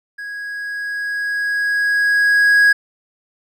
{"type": "tone with level ramp", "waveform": "triangle", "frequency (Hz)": 1655, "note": "G#6", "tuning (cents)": -6, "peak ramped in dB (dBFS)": [-25, -6], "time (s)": [0.18, 2.73], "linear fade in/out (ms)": 10, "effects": []}